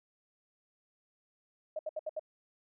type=tone bursts; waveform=sine; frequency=622.3 Hz; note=D#5; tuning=in tune; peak=-33 dBFS; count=5; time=1.76-2.195 s; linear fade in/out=5 ms; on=31 ms; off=70 ms; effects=none